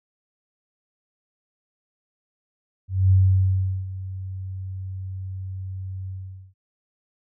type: tone with ADSR envelope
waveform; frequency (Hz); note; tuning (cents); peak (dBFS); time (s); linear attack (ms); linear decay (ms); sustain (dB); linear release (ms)
sine; 94.5; F#2; +37; -12; 2.88-6.54; 230; 750; -17; 450
effects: none